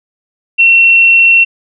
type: tone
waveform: sine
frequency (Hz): 2717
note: F7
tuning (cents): -48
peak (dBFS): -3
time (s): 0.58-1.45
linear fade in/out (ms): 20
effects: none